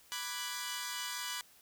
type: chord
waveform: 10% pulse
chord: G# half-diminished seventh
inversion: first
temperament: equal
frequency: 987.8 / 1174.7 / 1480 / 1661.2 Hz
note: B5 / D6 / F#6 / G#6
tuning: 0 / 0 / 0 / 0 cents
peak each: -33 / -36 / -36 / -35 dBFS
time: 0.12-1.41 s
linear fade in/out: 0 ms
effects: white hiss -62 dBFS RMS until 1.61 s